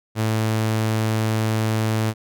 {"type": "tone", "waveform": "sawtooth", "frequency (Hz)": 110, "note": "A2", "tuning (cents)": 0, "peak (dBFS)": -15, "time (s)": [0.15, 2.14], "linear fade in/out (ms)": 50, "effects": []}